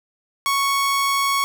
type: tone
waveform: sawtooth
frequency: 1108.7 Hz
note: C#6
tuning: in tune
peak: -14 dBFS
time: 0.46-1.44 s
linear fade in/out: 0 ms
effects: none